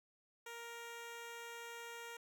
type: tone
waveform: 10% pulse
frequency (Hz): 467.7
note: A#4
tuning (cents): +6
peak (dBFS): -39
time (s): 0.46-2.17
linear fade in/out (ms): 5
effects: none